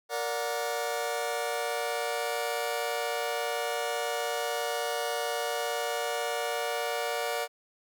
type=chord; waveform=sawtooth; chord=Bb augmented; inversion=none; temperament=just; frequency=466.2 / 582.7 / 728.4 Hz; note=Bb4 / D5 / F#5; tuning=0 / -14 / -27 cents; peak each=-30 dBFS; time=0.09-7.48 s; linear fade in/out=50 ms; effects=none